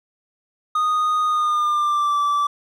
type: tone with pitch glide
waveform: triangle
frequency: 1238 to 1161.8 Hz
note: D#6 to D6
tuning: -9 to -19 cents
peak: -15 dBFS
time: 0.75-2.47 s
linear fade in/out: 5 ms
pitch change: -110 cents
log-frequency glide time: 1.26-2.19 s
effects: none